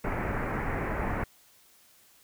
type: low-pass noise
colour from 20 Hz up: pink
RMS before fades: -31 dBFS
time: 0.04-1.24 s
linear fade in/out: 5 ms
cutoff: 2200 Hz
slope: 48 dB/octave
effects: white hiss -60 dBFS RMS until 2.23 s